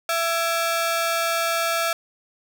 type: ring-modulated tone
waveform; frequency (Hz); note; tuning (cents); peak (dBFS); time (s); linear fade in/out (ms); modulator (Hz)
sawtooth; 1000; B5; +21; -14; 0.09-1.93; 2; 332
effects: none